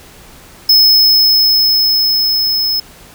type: tone with level ramp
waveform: square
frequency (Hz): 5190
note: E8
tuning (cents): -28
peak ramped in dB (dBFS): -5 to -13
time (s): 0.69-2.8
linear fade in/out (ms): 5
effects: pink hiss -39 dBFS RMS until 3.14 s